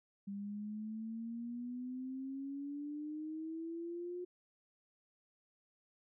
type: exponential sweep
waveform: sine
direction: up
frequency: 198 to 360.2 Hz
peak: -40 dBFS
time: 0.27-4.25 s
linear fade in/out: 10 ms
effects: none